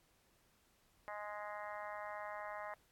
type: harmonic tone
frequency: 208.3 Hz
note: G#3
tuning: 5 cents sharp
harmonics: 3 / 4 / 5 / 6 / 7 / 8 / 9 / 10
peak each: -48 / -49 / -50 / -52 / -57 / -56 / -53 / -58 dBFS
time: 1.08-2.74 s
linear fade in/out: 0 ms
effects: pink hiss -73 dBFS RMS until 2.91 s + AAC 64 kbps